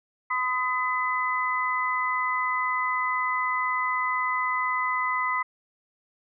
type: tone cluster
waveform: sine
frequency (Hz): 1016 / 1252 / 2010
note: B5 / D#6 / B6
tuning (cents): +49 / +10 / +30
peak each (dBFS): -27 / -29 / -28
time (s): 0.3-5.43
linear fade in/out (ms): 10
effects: none